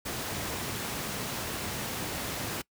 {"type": "noise", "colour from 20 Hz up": "pink", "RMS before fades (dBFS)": -34, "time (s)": [0.05, 2.62], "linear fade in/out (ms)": 10, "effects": ["noise-tail reverb RT60 0.1 s tail -23 dB re dry", "high-pass 80 Hz 12 dB/octave"]}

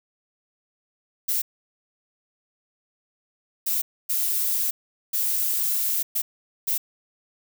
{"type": "noise bursts at uneven times", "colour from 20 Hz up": "violet", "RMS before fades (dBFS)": -24, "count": 6, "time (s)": [[1.28, 1.42], [3.66, 3.82], [4.09, 4.71], [5.13, 6.03], [6.15, 6.22], [6.67, 6.78]], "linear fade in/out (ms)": 10, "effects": []}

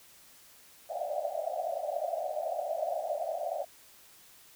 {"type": "band-pass noise", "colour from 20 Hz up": "white", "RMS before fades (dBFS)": -34, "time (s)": [0.89, 3.65], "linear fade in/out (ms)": 20, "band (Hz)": [580, 730], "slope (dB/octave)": 96, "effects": ["white hiss -57 dBFS RMS until 4.55 s"]}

